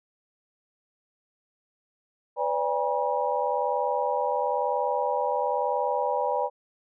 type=tone cluster; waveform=sine; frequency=501 / 582 / 812 / 961 Hz; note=B4 / D5 / G#5 / B5; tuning=+25 / -16 / -39 / -48 cents; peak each=-29 dBFS; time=2.36-6.5 s; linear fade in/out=50 ms; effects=none